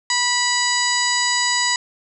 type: harmonic tone with a mistuned harmonic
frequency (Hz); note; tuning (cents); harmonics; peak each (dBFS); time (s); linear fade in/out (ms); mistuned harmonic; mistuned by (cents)
980; B5; -14; 1 / 2 / 3 / 4 / 5 / 6 / 7 / 8; -24 / -22 / -30 / -26 / -23 / -34 / -25 / -27; 0.1-1.76; 2; 6; +33
effects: none